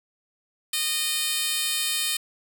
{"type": "tone with high-pass filter", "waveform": "10% pulse", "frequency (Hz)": 614, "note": "D#5", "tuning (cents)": -23, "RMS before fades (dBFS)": -26, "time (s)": [0.73, 2.17], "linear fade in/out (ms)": 5, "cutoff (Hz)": 4300, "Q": 0.76, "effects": []}